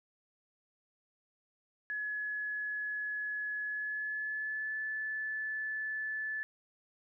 sine tone with pitch glide, 1697 to 1738.7 Hz, G#6 to A6, +37 to -21 cents, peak -34 dBFS, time 1.9-6.43 s, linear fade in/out 0 ms, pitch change +42 cents, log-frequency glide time 3.64-4.76 s, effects none

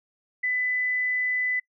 sine tone, 2000 Hz, B6, 21 cents sharp, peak -23 dBFS, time 0.43-1.6 s, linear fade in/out 10 ms, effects noise-tail reverb RT60 0.1 s tail -24 dB re dry

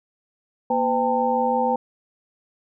sine tone cluster, 237.4 / 507 / 796 / 902 Hz, A#3 / B4 / G5 / A5, +32 / +45 / +26 / +43 cents, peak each -26 / -23 / -23 / -24 dBFS, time 0.7-1.76 s, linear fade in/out 5 ms, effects none

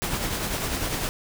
pink noise with tremolo, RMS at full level -26 dBFS, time 0.02-1.09 s, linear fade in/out 0 ms, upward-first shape triangle, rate 10 Hz, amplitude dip 45%, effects none

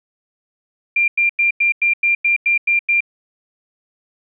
sine tone bursts, 2384 Hz, D7, 25 cents sharp, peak -12 dBFS, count 10, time 0.96-3.006 s, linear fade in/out 5 ms, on 120 ms, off 94 ms, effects none

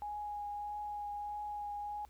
sine tone with vibrato, 828 Hz, G#5, 5 cents flat, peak -38 dBFS, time 0.02-2.05 s, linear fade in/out 0 ms, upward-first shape triangle, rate 1.6 Hz, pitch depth 14 cents each way, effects added 62 Hz sine -59 dBFS peak until 2.09 s + pink hiss -69 dBFS RMS until 2.09 s

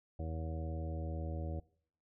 harmonic tone with a mistuned harmonic, 80.2 Hz, E2, 47 cents flat, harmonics 1 / 2 / 3 / 4 / 5 / 6 / 7 / 9, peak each -38 / -46 / -52 / -48 / -55 / -53 / -49 / -53 dBFS, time 0.19-1.6 s, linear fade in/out 5 ms, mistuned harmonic 1, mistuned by +16 cents, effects noise-tail reverb RT60 0.6 s tail -22 dB re dry

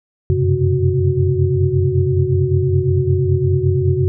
sine tone cluster, 91 / 96.3 / 128.4 / 137.3 / 369.6 Hz, F#2 / G2 / C3 / C#3 / F#4, -28 / -30 / -32 / -16 / -2 cents, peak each -19 dBFS, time 0.3-4.08 s, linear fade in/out 0 ms, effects none

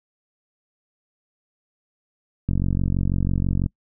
click train, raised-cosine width 5 ms, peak -10 dBFS, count 55, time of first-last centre 2.49-3.661 s, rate 46.1 Hz, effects noise-tail reverb RT60 0.1 s tail -26 dB re dry

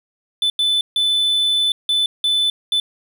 triangle tone bursts at uneven times, 3507 Hz, A7, 6 cents flat, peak -13 dBFS, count 6, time 0.42-0.5 / 0.59-0.81 / 0.96-1.72 / 1.89-2.06 / 2.24-2.5 / 2.72-2.8 s, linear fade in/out 2 ms, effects none

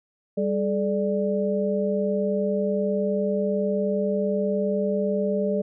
sine tone cluster, 198.4 / 428.7 / 590 Hz, G3 / A4 / D5, +21 / -45 / +8 cents, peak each -25 / -26 / -26 dBFS, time 0.37-5.62 s, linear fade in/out 10 ms, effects none

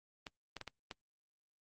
clicks, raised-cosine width 0.2 ms, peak -26 dBFS, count 5, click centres 0.268 / 0.567 / 0.613 / 0.677 / 0.912 s, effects Opus 32 kbps

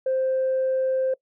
sine tone, 523.3 Hz, C5, in tune, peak -19 dBFS, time 0.06-1.14 s, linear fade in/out 5 ms, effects noise-tail reverb RT60 0.1 s tail -23 dB re dry + tanh soft clip ceiling -17 dBFS

